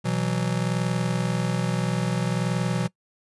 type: chord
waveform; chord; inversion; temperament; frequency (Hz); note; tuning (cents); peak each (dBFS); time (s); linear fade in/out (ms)
square; B suspended fourth; none; just; 123.47 / 164.63 / 185.21; B2 / E3 / F#3; 0 / -2 / +2; -28; 0.04-2.88; 20
effects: noise-tail reverb RT60 0.1 s tail -22 dB re dry + resampled to 24000 Hz